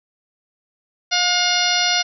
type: harmonic tone with a mistuned harmonic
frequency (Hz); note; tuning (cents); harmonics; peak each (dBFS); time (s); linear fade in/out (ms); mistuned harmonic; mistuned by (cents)
711; F5; +31; 1 / 2 / 3 / 4 / 5 / 6 / 7 / 8; -24 / -24 / -24 / -24 / -24 / -24 / -24 / -24; 1.11-2.03; 20; 2; +24
effects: none